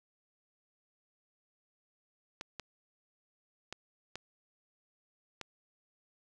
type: clicks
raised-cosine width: 0.2 ms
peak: -23 dBFS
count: 5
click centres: 2.411 / 2.597 / 3.726 / 4.156 / 5.413 s
effects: none